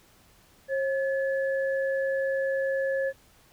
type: tone pair together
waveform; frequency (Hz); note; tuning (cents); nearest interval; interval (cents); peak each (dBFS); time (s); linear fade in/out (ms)
sine; 539 / 1714.7; C#5 / A6; -49 / -45; octave + minor sixth; 2004; -25 / -33; 0.68-3.13; 50
effects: pink hiss -59 dBFS RMS until 3.52 s